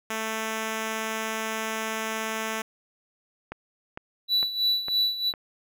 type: tone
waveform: 5% pulse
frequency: 220.8 Hz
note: A3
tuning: 6 cents sharp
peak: -17 dBFS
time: 0.1-2.62 s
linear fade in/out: 5 ms
type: click train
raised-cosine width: 0.5 ms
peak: -20 dBFS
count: 5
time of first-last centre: 3.52-5.338 s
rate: 2.2 Hz
type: tone with tremolo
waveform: triangle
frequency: 3951 Hz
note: B7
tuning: in tune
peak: -18 dBFS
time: 4.28-5.33 s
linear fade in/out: 50 ms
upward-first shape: sine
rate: 3.1 Hz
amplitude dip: 75%
effects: none